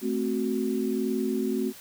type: chord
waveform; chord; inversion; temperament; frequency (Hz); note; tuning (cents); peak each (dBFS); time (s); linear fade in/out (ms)
sine; F# diminished; first; equal; 220 / 261.6 / 370; A3 / C4 / F#4; 0 / 0 / 0; -29; 0.01-1.73; 50
effects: white hiss -47 dBFS RMS until 1.8 s